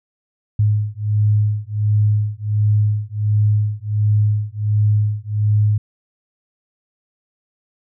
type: beating tone pair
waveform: sine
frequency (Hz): 104.6 / 106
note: G#2 / G#2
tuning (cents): +13 / +36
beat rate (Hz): 1.4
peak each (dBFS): -17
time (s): 0.59-5.78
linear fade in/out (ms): 5
effects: none